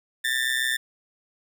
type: tone with amplitude modulation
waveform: 30% pulse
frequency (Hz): 1786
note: A6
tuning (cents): +25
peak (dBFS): -17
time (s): 0.24-0.77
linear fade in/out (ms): 10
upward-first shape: sine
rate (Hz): 127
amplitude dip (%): 75
effects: none